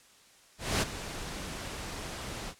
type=noise with ADSR envelope; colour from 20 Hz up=pink; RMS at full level=-26 dBFS; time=0.58-2.55 s; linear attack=240 ms; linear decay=21 ms; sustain=-13 dB; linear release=70 ms; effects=white hiss -59 dBFS RMS until 2.59 s + low-pass 9000 Hz 12 dB/octave